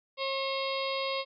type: harmonic tone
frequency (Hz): 540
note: C#5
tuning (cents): -45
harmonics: 1 / 2 / 4 / 5 / 6 / 7 / 8 / 9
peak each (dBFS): -33 / -36 / -39 / -40 / -41 / -41 / -42 / -43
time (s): 0.17-1.25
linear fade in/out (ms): 50
effects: none